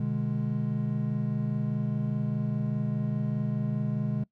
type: chord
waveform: triangle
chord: G# diminished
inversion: first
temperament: just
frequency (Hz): 124.59 / 149.51 / 207.7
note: B2 / D3 / G#3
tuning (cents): +16 / +31 / 0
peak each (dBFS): -29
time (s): 0-4.24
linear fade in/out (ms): 5
effects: noise-tail reverb RT60 0.1 s tail -21 dB re dry